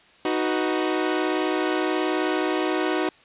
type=chord; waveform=sawtooth; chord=B major; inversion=first; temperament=equal; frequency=311.1 / 370 / 493.9 Hz; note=D#4 / F#4 / B4; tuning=0 / 0 / 0 cents; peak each=-21 / -21 / -27 dBFS; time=0.25-3.09 s; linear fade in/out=2 ms; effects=white hiss -54 dBFS RMS until 3.24 s + resampled to 8000 Hz